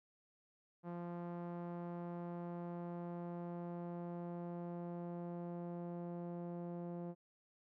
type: tone with low-pass filter sweep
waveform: sawtooth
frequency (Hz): 173.4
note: F3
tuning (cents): -12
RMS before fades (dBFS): -45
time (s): 0.83-7.15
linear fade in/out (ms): 50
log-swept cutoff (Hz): 1000 to 630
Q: 1.2
effects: none

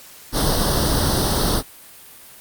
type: noise with comb filter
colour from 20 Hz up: pink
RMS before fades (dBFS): -19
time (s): 0.32-1.63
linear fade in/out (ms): 50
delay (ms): 0.21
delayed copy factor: +0.85
effects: white hiss -43 dBFS RMS until 2.4 s + Opus 48 kbps

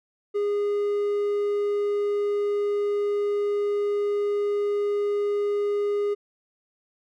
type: tone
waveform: triangle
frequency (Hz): 410.1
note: G#4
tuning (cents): -22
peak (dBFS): -20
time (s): 0.34-6.15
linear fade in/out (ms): 20
effects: none

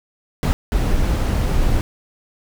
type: noise bursts at uneven times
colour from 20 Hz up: brown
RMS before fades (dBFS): -17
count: 2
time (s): 0.43-0.53 / 0.72-1.81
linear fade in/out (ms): 0
effects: none

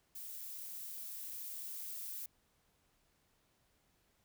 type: noise with level ramp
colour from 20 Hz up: violet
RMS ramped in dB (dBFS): -47 to -44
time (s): 0.15-2.26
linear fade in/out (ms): 5
effects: pink hiss -75 dBFS RMS until 4.24 s

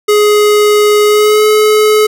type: tone with pitch glide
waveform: square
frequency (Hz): 418.3 to 427.1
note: G#4 to G#4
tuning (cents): +12 to +48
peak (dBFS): -6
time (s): 0.08-2.07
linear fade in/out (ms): 10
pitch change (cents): +36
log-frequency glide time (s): 1.05-1.45
effects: none

